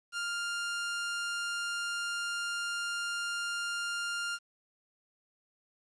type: tone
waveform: sawtooth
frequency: 1400 Hz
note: F6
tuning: 4 cents sharp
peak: -29 dBFS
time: 0.12-4.39 s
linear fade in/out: 50 ms
effects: resampled to 22050 Hz + 10-bit